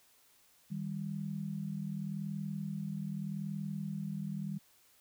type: tone pair together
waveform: sine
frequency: 157.07 / 197.9 Hz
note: D#3 / G3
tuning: +17 / +17 cents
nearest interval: major third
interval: 400 cents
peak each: -39 / -38 dBFS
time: 0.7-4.59 s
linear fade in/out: 20 ms
effects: white hiss -66 dBFS RMS until 5 s